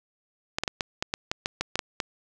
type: clicks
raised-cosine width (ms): 0.2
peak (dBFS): -9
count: 12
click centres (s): 0.585 / 0.636 / 0.678 / 0.808 / 1.025 / 1.139 / 1.315 / 1.459 / 1.61 / 1.756 / 1.792 / 2.002
effects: none